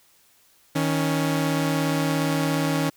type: tone pair together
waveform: sawtooth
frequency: 157.6 / 278.1 Hz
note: D#3 / C#4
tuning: +23 / +6 cents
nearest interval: minor seventh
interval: 983 cents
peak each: -20 dBFS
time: 0.75-2.9 s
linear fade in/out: 10 ms
effects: white hiss -59 dBFS RMS until 2.96 s

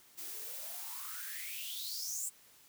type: noise with high-pass filter sweep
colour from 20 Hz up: blue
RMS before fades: -42 dBFS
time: 0.17-2.3 s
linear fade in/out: 20 ms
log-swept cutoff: 290 to 8100 Hz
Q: 8.8
effects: white hiss -62 dBFS RMS until 2.68 s

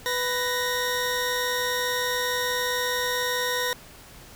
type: tone pair together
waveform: 20% pulse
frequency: 495.8 / 1864.7 Hz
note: B4 / A#6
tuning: +7 / 0 cents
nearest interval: octave + major seventh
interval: 2293 cents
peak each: -22 dBFS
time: 0.06-3.73 s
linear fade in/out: 0 ms
effects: pink hiss -47 dBFS RMS until 4.35 s

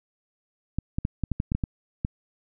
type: clicks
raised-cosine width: 5 ms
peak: -13 dBFS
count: 10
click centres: 0.786 / 0.985 / 1.051 / 1.237 / 1.317 / 1.401 / 1.519 / 1.55 / 1.638 / 2.049 s
effects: none

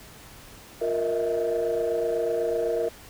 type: tone cluster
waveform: sine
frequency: 353.3 / 465.3 / 628 / 656 Hz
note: F4 / A#4 / D#5 / E5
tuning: +20 / -3 / +16 / -9 cents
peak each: -31 / -24 / -30 / -30 dBFS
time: 0.81-2.89 s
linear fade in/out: 10 ms
effects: tanh soft clip ceiling -17 dBFS + pink hiss -47 dBFS RMS until 3.09 s

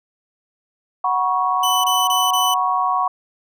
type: chord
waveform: sine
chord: F# suspended fourth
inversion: none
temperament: equal with one note detuned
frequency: 740 / 969.1 / 1108.7 Hz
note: F#5 / B5 / C#6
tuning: 0 / -33 / 0 cents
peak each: -21 / -22 / -19 dBFS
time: 1.04-3.08 s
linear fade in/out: 5 ms
type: tone bursts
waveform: sawtooth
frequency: 2994 Hz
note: F#7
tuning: 20 cents sharp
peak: -16 dBFS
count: 4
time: 1.63-2.542 s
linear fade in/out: 5 ms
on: 210 ms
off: 24 ms
effects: none

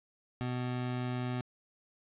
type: tone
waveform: 25% pulse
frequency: 124.7 Hz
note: B2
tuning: 17 cents sharp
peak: -29 dBFS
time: 0.41-1.41 s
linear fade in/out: 0 ms
effects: resampled to 8000 Hz + 10-bit

